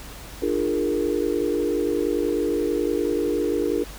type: chord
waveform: sine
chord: Bb dominant seventh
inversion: first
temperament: equal with one note detuned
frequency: 299.5 / 349.2 / 415.3 / 466.2 Hz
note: D4 / F4 / Ab4 / Bb4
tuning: +34 / 0 / 0 / 0 cents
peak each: -26 dBFS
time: 0.42-3.84 s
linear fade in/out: 5 ms
effects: added 50 Hz sine -41 dBFS peak until 3.98 s + pink hiss -41 dBFS RMS until 3.98 s